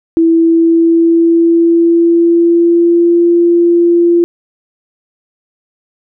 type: tone with pitch glide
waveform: sine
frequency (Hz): 329.6 to 343.4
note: E4 to F4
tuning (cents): 0 to -29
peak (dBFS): -5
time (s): 0.17-4.24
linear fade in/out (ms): 0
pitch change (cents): +71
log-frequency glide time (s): 0.29-3.26
effects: none